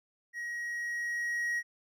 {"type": "tone with level ramp", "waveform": "triangle", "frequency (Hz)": 1897, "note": "A#6", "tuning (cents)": 30, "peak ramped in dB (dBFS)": [-34, -27], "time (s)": [0.33, 1.63], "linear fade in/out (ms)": 50, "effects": []}